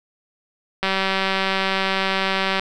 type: click train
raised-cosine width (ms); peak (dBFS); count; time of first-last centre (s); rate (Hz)
0.3; -5; 340; 0.83-2.596; 192
effects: none